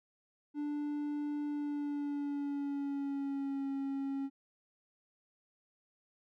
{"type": "tone with pitch glide", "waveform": "triangle", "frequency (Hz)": [293.7, 274], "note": ["D4", "C#4"], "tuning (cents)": [0, -20], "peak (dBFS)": -32, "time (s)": [0.54, 4.3], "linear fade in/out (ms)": 50, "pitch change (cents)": -120, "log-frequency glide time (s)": [1.46, 3.69], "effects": []}